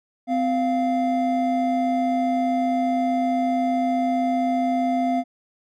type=tone pair together; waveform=triangle; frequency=256.8 / 695.1 Hz; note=C4 / F5; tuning=-32 / -8 cents; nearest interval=octave + perfect fourth; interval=1724 cents; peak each=-20 dBFS; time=0.27-5.24 s; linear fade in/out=50 ms; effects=none